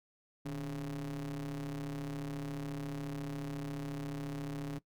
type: ring-modulated tone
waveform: square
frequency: 67.3 Hz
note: C2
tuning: 49 cents sharp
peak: -35 dBFS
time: 0.45-4.79 s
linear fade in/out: 10 ms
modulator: 219 Hz
effects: noise-tail reverb RT60 0.1 s tail -19 dB re dry